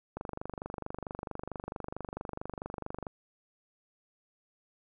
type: click train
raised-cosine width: 1 ms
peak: -23 dBFS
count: 72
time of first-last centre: 0.17-3.068 s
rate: 24.5 Hz
effects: none